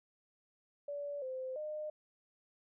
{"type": "tone with pitch steps", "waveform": "sine", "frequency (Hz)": [575, 518, 609], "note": ["D5", "C5", "D#5"], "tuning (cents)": [-37, -17, -37], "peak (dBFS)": -38, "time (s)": [0.88, 1.9], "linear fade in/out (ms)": 5, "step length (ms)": 340, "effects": []}